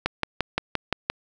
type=click train; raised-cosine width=0.3 ms; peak=-6 dBFS; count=7; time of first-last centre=0.06-1.1 s; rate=5.77 Hz; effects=none